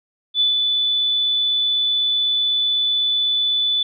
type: tone with ADSR envelope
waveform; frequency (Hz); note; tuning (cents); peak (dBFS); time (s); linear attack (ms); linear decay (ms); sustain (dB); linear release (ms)
sine; 3484; A7; -18; -13; 0.34-3.83; 62; 140; -3; 4
effects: none